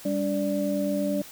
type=tone cluster; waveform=sine; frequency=198.6 / 287.6 / 586 Hz; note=G3 / D4 / D5; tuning=+23 / -36 / -4 cents; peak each=-28 dBFS; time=0.05-1.22 s; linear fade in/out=5 ms; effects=white hiss -45 dBFS RMS until 1.31 s